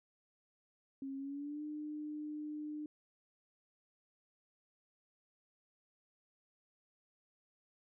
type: tone with pitch glide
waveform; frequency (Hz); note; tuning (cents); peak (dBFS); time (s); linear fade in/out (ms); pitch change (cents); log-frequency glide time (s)
sine; 271.4 to 301.1; C#4 to D4; -36 to +43; -40; 1.02-2.86; 2; +179; 1.17-1.63
effects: none